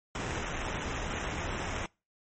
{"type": "noise with sample-and-hold", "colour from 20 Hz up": "pink", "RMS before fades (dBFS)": -35, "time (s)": [0.15, 1.86], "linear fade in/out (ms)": 2, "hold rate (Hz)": 4410, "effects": ["noise-tail reverb RT60 0.3 s tail -26 dB re dry", "MP3 32 kbps"]}